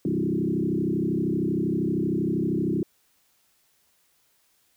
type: tone with frequency modulation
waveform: sine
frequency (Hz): 257.6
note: C4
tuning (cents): -27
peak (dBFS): -22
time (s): 0.05-2.83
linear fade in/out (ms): 2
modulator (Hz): 32.8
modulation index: 3.4
effects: white hiss -66 dBFS RMS until 4.76 s